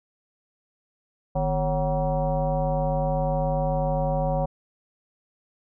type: tone with frequency modulation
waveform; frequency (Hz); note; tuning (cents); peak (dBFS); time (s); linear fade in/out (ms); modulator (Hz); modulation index
sine; 352.3; F4; +15; -21; 1.35-4.46; 10; 199; 2.3
effects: none